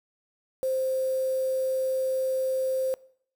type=tone with quantisation; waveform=sine; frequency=523.3 Hz; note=C5; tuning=in tune; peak=-24 dBFS; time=0.63-2.94 s; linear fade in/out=0 ms; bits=7; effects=noise-tail reverb RT60 0.6 s tail -22 dB re dry